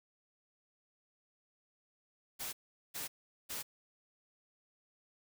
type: noise bursts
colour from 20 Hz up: white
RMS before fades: -41 dBFS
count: 3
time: 2.39-3.63 s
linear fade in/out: 20 ms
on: 140 ms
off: 410 ms
effects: none